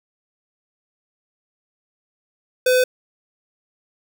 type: tone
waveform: square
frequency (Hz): 506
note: B4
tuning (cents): +42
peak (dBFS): -14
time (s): 2.66-2.84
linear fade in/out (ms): 5
effects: none